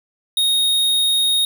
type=tone; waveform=square; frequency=3729 Hz; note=A#7; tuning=in tune; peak=-15 dBFS; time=0.37-1.45 s; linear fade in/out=2 ms; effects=none